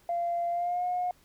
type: tone with pitch glide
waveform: sine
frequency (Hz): 690 to 719.7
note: F5 to F#5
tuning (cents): -21 to -48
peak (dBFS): -26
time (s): 0.09-1.11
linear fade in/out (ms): 2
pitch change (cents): +73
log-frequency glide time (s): 0.5-0.85
effects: tanh soft clip ceiling -22 dBFS + pink hiss -63 dBFS RMS until 1.24 s